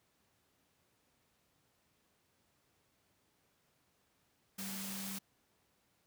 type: tone in noise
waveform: sine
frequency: 194.5 Hz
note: G3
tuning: 13 cents flat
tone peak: -44 dBFS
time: 4.58-5.19 s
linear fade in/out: 10 ms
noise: white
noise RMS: -44 dBFS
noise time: 4.58-5.19 s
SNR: -3 dB
effects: pink hiss -75 dBFS RMS until 6.06 s + high-pass 80 Hz 12 dB/octave